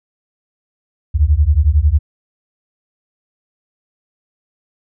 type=beating tone pair; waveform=sine; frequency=69.3 / 80.3 Hz; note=C#2 / E2; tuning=0 / -45 cents; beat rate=11 Hz; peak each=-12 dBFS; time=1.14-1.99 s; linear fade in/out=20 ms; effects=none